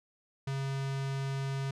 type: tone with notch filter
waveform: square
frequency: 136.3 Hz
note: C#3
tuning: 29 cents flat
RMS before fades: -34 dBFS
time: 0.47-1.71 s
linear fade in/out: 5 ms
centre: 520 Hz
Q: 1.8
effects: low-pass 7000 Hz 12 dB/octave